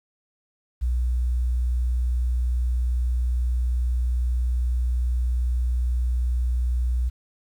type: tone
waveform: sine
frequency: 61.2 Hz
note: B1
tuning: 15 cents flat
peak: -20 dBFS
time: 0.81-7.1 s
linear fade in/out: 20 ms
effects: 9-bit